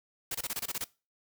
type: noise bursts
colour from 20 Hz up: white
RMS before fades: -34 dBFS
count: 9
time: 0.31-0.843 s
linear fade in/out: 5 ms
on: 37 ms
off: 25 ms
effects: noise-tail reverb RT60 0.3 s tail -21 dB re dry